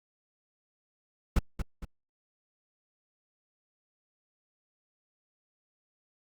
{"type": "noise with echo", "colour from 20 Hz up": "brown", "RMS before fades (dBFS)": -22, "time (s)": [1.36, 1.39], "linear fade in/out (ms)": 5, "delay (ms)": 230, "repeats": 2, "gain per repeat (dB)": -8, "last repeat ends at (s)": 1.85, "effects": ["Opus 48 kbps"]}